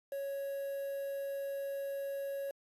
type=tone with quantisation; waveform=triangle; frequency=554.4 Hz; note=C#5; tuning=in tune; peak=-34 dBFS; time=0.12-2.51 s; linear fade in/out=2 ms; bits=9; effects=AAC 64 kbps